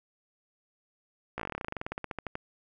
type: slowing click train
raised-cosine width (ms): 0.5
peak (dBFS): -19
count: 24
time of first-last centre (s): 1.38-2.354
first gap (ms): 16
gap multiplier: 1.08
effects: none